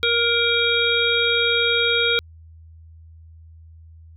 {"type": "harmonic tone", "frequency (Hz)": 469.9, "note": "A#4", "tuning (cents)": 14, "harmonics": [1, 3, 5, 7, 8], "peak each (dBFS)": [-23, -23, -23, -23, -23], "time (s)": [0.03, 2.19], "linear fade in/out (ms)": 0, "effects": ["added 81 Hz sine -42 dBFS peak until 4.16 s"]}